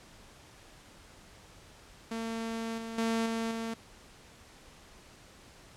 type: tone with level steps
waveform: sawtooth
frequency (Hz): 226.9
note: A#3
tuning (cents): -47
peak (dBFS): -30 / -34 / -24 / -27 / -30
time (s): 2.11-3.74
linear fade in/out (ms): 5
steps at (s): 2.78 / 2.98 / 3.26 / 3.51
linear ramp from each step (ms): 2
effects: pink hiss -55 dBFS RMS until 5.76 s + low-pass 9000 Hz 12 dB/octave